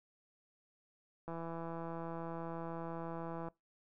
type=click train; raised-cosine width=1 ms; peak=-30 dBFS; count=367; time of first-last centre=1.28-3.485 s; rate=166 Hz; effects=noise-tail reverb RT60 0.2 s tail -23 dB re dry

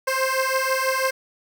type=beating tone pair; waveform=15% pulse; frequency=523.3 / 529.4 Hz; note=C5 / C5; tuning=0 / +20 cents; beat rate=6.1 Hz; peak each=-17 dBFS; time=0.07-1.11 s; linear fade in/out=10 ms; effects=none

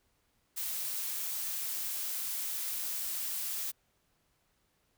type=noise; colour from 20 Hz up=blue; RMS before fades=-36 dBFS; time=0.56-3.72 s; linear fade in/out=20 ms; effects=pink hiss -74 dBFS RMS until 4.97 s

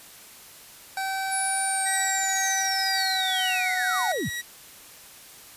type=tone with pitch glide; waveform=25% pulse; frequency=770 to 738.2 Hz; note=G5 to F#5; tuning=-31 to -4 cents; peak=-23 dBFS; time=0.97-4.12 s; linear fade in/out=2 ms; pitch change=-73 cents; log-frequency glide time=2.92-3.6 s
type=linear sweep; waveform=sine; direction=down; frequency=10310 to 53.1 Hz; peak=-26 dBFS; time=1.31-4.3 s; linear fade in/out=20 ms
type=tone with tremolo; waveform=sawtooth; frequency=1918 Hz; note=A#6; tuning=49 cents sharp; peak=-24 dBFS; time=1.85-4.42 s; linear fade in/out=20 ms; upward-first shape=triangle; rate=2 Hz; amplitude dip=45%
effects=white hiss -47 dBFS RMS until 5.56 s + resampled to 32000 Hz

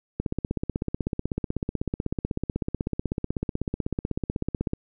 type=click train; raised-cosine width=3 ms; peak=-13 dBFS; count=74; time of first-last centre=0.2-4.734 s; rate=16.1 Hz; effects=none

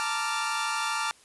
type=chord; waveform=sawtooth; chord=Bb major seventh; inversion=third; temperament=equal with one note detuned; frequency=880 / 932.3 / 1174.7 / 1387.3 Hz; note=A5 / Bb5 / D6 / F6; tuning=0 / 0 / 0 / -12 cents; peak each=-29 / -33 / -28 / -28 dBFS; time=0-1.11 s; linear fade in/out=0 ms; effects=white hiss -57 dBFS RMS until 1.24 s + resampled to 24000 Hz

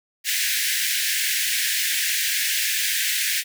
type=high-pass noise; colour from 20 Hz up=pink; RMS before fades=-23 dBFS; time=0.24-3.44 s; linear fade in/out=50 ms; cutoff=1600 Hz; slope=96 dB/octave; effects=none

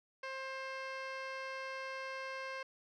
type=tone with low-pass filter; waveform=15% pulse; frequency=530 Hz; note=C5; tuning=22 cents sharp; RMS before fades=-43 dBFS; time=0.23-2.63 s; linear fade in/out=5 ms; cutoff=3600 Hz; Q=1.7; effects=none

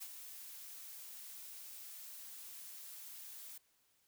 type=noise with ADSR envelope; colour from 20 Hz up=blue; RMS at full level=-45 dBFS; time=0-3.58 s; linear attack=21 ms; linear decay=52 ms; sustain=-6 dB; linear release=5 ms; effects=white hiss -75 dBFS RMS until 4.07 s

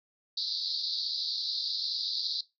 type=band-pass noise; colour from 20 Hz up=white; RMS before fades=-33 dBFS; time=0.37-2.41 s; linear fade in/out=5 ms; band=3800 to 4900 Hz; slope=96 dB/octave; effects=noise-tail reverb RT60 0.2 s tail -18 dB re dry

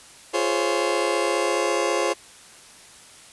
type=chord; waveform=30% pulse; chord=Db major seventh; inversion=first; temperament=just; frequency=346.5 / 415.8 / 519.7 / 554.4 Hz; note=F4 / Ab4 / C5 / Db5; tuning=-14 / +2 / -12 / 0 cents; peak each=-24 dBFS; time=0.33-2.14 s; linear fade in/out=20 ms; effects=white hiss -47 dBFS RMS until 3.32 s + resampled to 24000 Hz

